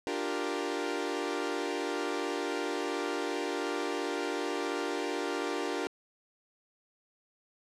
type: chord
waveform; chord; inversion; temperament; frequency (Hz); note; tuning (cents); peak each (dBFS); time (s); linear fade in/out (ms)
sawtooth; G minor seventh; second; equal; 293.7 / 349.2 / 392 / 466.2; D4 / F4 / G4 / Bb4; 0 / 0 / 0 / 0; -33; 0.07-5.87; 0
effects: low-pass 7000 Hz 12 dB/octave